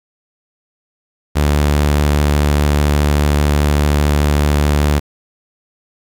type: tone with vibrato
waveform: sawtooth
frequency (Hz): 73.42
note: D2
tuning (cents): 0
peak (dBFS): -7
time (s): 1.35-5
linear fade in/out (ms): 20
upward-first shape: triangle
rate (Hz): 4.9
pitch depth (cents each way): 10
effects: 7-bit